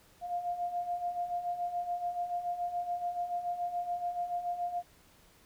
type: beating tone pair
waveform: sine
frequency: 698.5 / 705.5 Hz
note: F5 / F5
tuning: 0 / +17 cents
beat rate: 7 Hz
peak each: -39 / -33 dBFS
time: 0.21-4.83 s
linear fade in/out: 50 ms
effects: pink hiss -62 dBFS RMS until 5.45 s